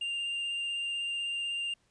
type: tone with vibrato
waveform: triangle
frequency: 2794 Hz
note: F7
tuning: in tune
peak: -30 dBFS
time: 0.01-1.74 s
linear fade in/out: 5 ms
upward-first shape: sine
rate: 16 Hz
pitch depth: 11 cents each way
effects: pink hiss -71 dBFS RMS until 1.9 s + resampled to 22050 Hz